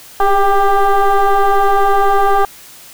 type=tone with frequency modulation; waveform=sine; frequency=392 Hz; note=G4; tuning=in tune; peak=-6 dBFS; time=0.2-2.45 s; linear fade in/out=2 ms; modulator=398 Hz; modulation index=2.1; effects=tanh soft clip ceiling -6 dBFS + white hiss -38 dBFS RMS until 2.93 s